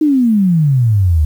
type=exponential sweep; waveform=sine; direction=down; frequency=316.2 to 73.42 Hz; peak=-8 dBFS; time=0.01-1.25 s; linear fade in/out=5 ms; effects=7-bit